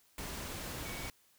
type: tone in noise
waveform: sine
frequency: 2247 Hz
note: C#7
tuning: 23 cents sharp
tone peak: -48 dBFS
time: 0.85-1.09 s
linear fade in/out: 2 ms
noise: pink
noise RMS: -42 dBFS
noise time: 0.18-1.1 s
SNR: -9 dB
effects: white hiss -68 dBFS RMS until 1.38 s